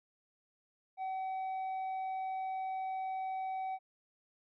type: tone with tanh clipping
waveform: sine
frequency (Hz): 759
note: F#5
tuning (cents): +44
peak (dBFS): -36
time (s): 0.97-3.79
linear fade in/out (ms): 50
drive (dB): 4
effects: none